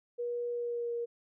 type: tone with pitch glide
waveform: sine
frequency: 480.2 to 471.7 Hz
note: B4 to A#4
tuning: -49 to +20 cents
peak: -32 dBFS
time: 0.18-1.06 s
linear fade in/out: 20 ms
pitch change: -31 cents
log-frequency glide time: 0.5-0.93 s
effects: none